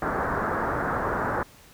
white low-pass noise, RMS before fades -27 dBFS, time 0.02-1.43 s, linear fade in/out 2 ms, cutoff 1600 Hz, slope 48 dB/octave, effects pink hiss -52 dBFS RMS until 1.73 s

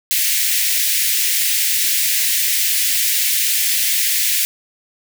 white high-pass noise, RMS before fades -17 dBFS, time 0.11-4.45 s, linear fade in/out 0 ms, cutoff 1800 Hz, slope 48 dB/octave, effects none

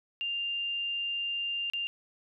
sine tone with dropouts, 2795 Hz, F7, 1 cent sharp, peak -30 dBFS, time 0.21-1.87 s, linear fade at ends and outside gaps 0 ms, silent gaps 1.7-1.735 s, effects none

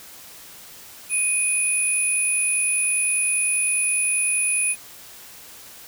sine tone pair together, 2489 / 9945 Hz, D#7 / D#9, 0 / -2 cents, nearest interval 2 octaves, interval 2398 cents, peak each -24 / -20 dBFS, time 1.09-4.76 s, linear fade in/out 50 ms, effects white hiss -43 dBFS RMS until 5.87 s

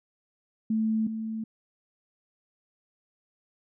sine tone pair in turn, 220 / 221.2 Hz, A3 / A3, 0 / +9 cents, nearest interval unison, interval 9 cents, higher second, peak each -23 / -30 dBFS, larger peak first, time 0.7-1.07 / 1.07-1.44 s, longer neither, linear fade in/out 5 ms, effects none

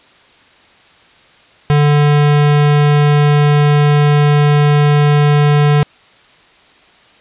square tone, 146.83 Hz, D3, in tune, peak -8 dBFS, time 1.7-5.83 s, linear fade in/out 0 ms, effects white hiss -46 dBFS RMS until 7.2 s + resampled to 8000 Hz

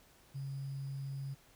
sine tone with sample-and-hold, 137 Hz, C#3, 20 cents flat, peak -38 dBFS, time 0.34-1.35 s, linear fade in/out 20 ms, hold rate 4900 Hz, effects pink hiss -64 dBFS RMS until 1.55 s

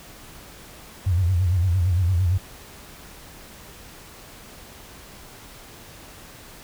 sine tone with vibrato, 90 Hz, F#2, 47 cents flat, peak -17 dBFS, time 1.06-2.38 s, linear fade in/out 10 ms, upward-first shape sine, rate 8.8 Hz, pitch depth 120 cents each way, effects pink hiss -44 dBFS RMS until 6.63 s

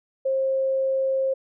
sine tone, 533 Hz, C5, 32 cents sharp, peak -20 dBFS, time 0.25-1.34 s, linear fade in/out 10 ms, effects none

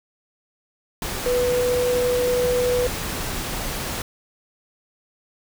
sine tone in noise, 493.9 Hz, B4, in tune, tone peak -18 dBFS, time 1.26-2.87 s, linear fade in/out 2 ms, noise pink, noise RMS -28 dBFS, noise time 1.02-4.02 s, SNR +7 dB, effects none

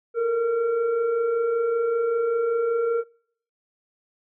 sine tone with frequency modulation, 465.6 Hz, A#4, 2 cents flat, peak -20 dBFS, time 0.14-3.04 s, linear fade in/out 50 ms, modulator 906 Hz, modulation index 0.47, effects noise-tail reverb RT60 0.6 s tail -26 dB re dry

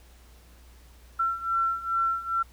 sine beating tone pair, 1350 / 1352.4 Hz, E6 / E6, +41 / +44 cents, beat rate 2.4 Hz, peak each -29 / -26 dBFS, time 1.19-2.43 s, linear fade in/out 10 ms, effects added 60 Hz sine -51 dBFS peak until 2.52 s + pink hiss -58 dBFS RMS until 2.52 s

